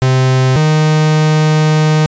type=tone pair in turn; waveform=45% pulse; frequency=130 / 154.6 Hz; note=C3 / D#3; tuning=-11 / -11 cents; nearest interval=minor third; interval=300 cents; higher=second; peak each=-8 / -8 dBFS; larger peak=neither; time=0.02-0.56 / 0.56-2.06 s; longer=second; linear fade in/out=0 ms; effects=resampled to 16000 Hz